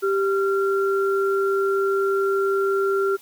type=tone pair together; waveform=sine; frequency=392 / 1376.5 Hz; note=G4 / F6; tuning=0 / -25 cents; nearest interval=octave + minor seventh; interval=2175 cents; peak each=-19 / -25 dBFS; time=0.02-3.17 s; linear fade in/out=20 ms; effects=white hiss -49 dBFS RMS until 3.21 s + high-pass 80 Hz 12 dB/octave